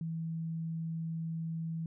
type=tone; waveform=sine; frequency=163.3 Hz; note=E3; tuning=16 cents flat; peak=-34 dBFS; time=0.01-1.86 s; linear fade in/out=2 ms; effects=none